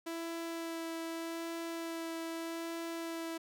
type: tone with vibrato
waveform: sawtooth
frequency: 331 Hz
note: E4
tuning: 7 cents sharp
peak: -34 dBFS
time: 0.06-3.38 s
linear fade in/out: 10 ms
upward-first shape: sine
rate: 0.82 Hz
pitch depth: 11 cents each way
effects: none